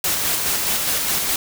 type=noise with tremolo; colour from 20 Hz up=white; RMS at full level=-20 dBFS; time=0.04-1.36 s; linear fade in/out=2 ms; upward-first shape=square; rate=4.8 Hz; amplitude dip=25%; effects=none